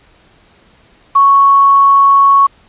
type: tone with quantisation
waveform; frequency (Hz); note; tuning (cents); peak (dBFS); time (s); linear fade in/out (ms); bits
sine; 1108.7; C#6; 0; -4; 1.15-2.47; 10; 5
effects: pink hiss -48 dBFS RMS until 2.68 s + resampled to 8000 Hz